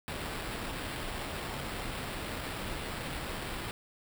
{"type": "noise with sample-and-hold", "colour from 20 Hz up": "pink", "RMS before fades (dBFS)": -38, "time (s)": [0.08, 3.71], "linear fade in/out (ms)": 0, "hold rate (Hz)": 6300, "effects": []}